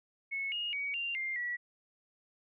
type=tone with pitch steps; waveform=sine; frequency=2197 / 2860 / 2256 / 2781 / 2106 / 1938 Hz; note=C#7 / F7 / C#7 / F7 / C7 / B6; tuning=-16 / +41 / +30 / -8 / +11 / -33 cents; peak=-33 dBFS; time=0.31-1.57 s; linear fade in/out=20 ms; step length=210 ms; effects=none